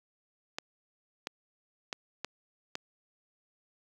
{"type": "clicks", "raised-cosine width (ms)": 0.2, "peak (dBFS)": -17, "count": 5, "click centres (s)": [0.585, 1.271, 1.928, 2.246, 2.754], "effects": ["high-pass 200 Hz 12 dB/octave", "9-bit"]}